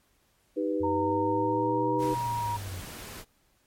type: chord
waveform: sine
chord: Eb augmented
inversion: none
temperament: equal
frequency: 311.1 / 392 / 493.9 Hz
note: Eb4 / G4 / B4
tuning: 0 / 0 / 0 cents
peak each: -29 / -32 / -30 dBFS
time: 0.56-2.15 s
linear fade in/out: 20 ms
type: linear two-way sweep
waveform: sine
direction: up then down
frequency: 89 to 128 to 89 Hz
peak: -35 dBFS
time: 0.8-2.81 s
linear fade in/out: 10 ms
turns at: 2.07 s
type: tone with pitch glide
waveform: sine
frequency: 920 to 949.1 Hz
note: A#5 to A#5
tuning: -23 to +31 cents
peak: -28 dBFS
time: 0.83-2.57 s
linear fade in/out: 10 ms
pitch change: +54 cents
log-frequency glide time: 1.38-2.04 s
type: noise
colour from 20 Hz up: pink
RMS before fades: -42 dBFS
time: 1.98-3.25 s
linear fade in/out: 50 ms
effects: pink hiss -68 dBFS RMS until 3.66 s + MP3 64 kbps